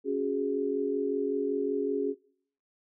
sine chord, C# suspended fourth, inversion none, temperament equal, 277.2 / 370 / 415.3 Hz, C#4 / F#4 / G#4, 0 / 0 / 0 cents, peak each -32 / -33 / -29 dBFS, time 0.04-2.15 s, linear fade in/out 50 ms, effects noise-tail reverb RT60 0.6 s tail -23 dB re dry

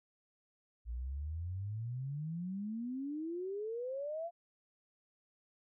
sine exponential sweep, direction up, 56 to 698.5 Hz, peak -37 dBFS, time 0.85-4.31 s, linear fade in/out 50 ms, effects none

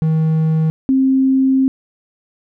triangle / sine tone pair in turn, 158.7 / 265.2 Hz, D#3 / C4, +35 / +23 cents, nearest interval major sixth, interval 888 cents, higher second, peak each -10 dBFS, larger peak neither, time 0.02-0.7 / 0.89-1.68 s, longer second, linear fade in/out 0 ms, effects none

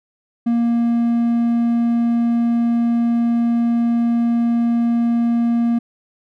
triangle tone, 234.6 Hz, A#3, 11 cents sharp, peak -12 dBFS, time 0.46-5.79 s, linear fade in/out 10 ms, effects none

